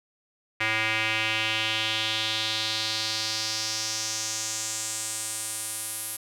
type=tone with band-pass filter sweep; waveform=square; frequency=110 Hz; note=A2; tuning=in tune; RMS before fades=-29 dBFS; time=0.6-6.17 s; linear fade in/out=10 ms; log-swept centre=2200 to 11000 Hz; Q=2.9; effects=none